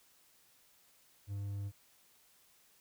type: tone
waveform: triangle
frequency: 100.3 Hz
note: G2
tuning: 40 cents sharp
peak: -35 dBFS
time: 1.27-1.72 s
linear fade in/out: 50 ms
effects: white hiss -67 dBFS RMS until 2.8 s